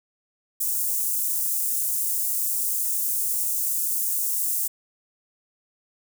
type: high-pass noise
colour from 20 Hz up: white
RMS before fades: -25 dBFS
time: 0.6-4.68 s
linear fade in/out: 10 ms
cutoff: 7600 Hz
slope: 24 dB/octave
effects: none